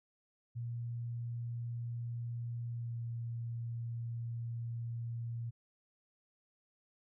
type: tone with pitch glide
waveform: sine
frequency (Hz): 118.3 to 116.94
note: A#2 to A#2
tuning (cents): +26 to +6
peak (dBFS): -37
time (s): 0.55-5.51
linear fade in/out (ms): 20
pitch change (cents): -20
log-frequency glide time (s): 2.71-3
effects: none